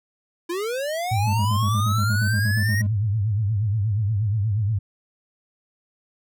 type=linear sweep; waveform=square; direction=up; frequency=330 to 1900 Hz; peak=-25 dBFS; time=0.49-2.82 s; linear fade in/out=10 ms
type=tone with vibrato; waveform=sine; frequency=105.2 Hz; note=G#2; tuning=23 cents sharp; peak=-19 dBFS; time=1.11-4.79 s; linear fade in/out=10 ms; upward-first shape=triangle; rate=8.4 Hz; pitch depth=170 cents each way
type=tone bursts; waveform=triangle; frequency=207.2 Hz; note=G#3; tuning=4 cents flat; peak=-25 dBFS; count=14; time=1.27-2.869 s; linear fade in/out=5 ms; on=65 ms; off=53 ms
effects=none